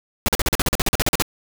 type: noise bursts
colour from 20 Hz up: pink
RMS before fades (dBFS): -18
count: 15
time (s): 0.26-1.222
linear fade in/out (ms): 0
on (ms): 24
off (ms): 43
effects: none